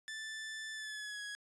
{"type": "tone with pitch glide", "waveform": "sawtooth", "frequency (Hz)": [1760, 1667], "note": ["A6", "G#6"], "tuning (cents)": [0, 6], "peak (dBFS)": -38, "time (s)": [0.08, 1.35], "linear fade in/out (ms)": 0, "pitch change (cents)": -94, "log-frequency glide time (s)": [0.73, 1.21], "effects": ["resampled to 22050 Hz"]}